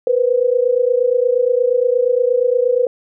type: tone pair together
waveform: sine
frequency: 480 / 508.5 Hz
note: B4 / C5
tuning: -49 / -50 cents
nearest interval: minor second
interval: 99 cents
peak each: -15 dBFS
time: 0.07-2.87 s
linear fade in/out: 2 ms
effects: none